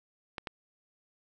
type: clicks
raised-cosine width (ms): 0.3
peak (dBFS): -20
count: 2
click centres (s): 0.382 / 0.472
effects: none